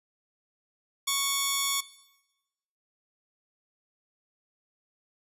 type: tone pair together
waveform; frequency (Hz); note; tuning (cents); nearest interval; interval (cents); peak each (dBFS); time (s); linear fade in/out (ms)
10% pulse; 1108.7 / 3520; C#6 / A7; 0 / 0; octave + minor sixth; 2000; -20; 1.07-1.81; 10
effects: noise-tail reverb RT60 1.0 s tail -19 dB re dry + resampled to 32000 Hz